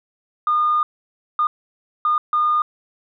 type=tone bursts at uneven times; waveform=sine; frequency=1218 Hz; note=D#6; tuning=37 cents flat; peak=-14 dBFS; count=4; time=0.47-0.83 / 1.39-1.47 / 2.05-2.18 / 2.33-2.62 s; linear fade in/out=2 ms; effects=tanh soft clip ceiling -10 dBFS